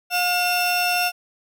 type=tone pair together; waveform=30% pulse; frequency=715.7 / 2702 Hz; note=F5 / E7; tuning=+42 / +42 cents; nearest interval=octave + major seventh; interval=2300 cents; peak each=-19 dBFS; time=0.1-1.12 s; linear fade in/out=50 ms; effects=none